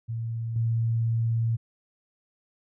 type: tone with level steps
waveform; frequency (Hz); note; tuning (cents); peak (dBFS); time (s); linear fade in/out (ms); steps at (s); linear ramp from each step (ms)
sine; 114.6; A#2; -29; -28 / -22; 0.08-1.57; 20; 0.56; 2
effects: none